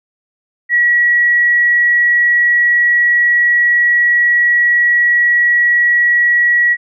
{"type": "tone", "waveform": "sine", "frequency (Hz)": 1923, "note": "B6", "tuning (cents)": -47, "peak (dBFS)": -8, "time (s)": [0.69, 6.77], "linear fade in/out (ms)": 50, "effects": []}